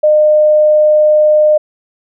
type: tone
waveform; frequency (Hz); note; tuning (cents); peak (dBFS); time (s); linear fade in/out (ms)
sine; 608; D#5; -40; -5; 0.03-1.58; 10
effects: none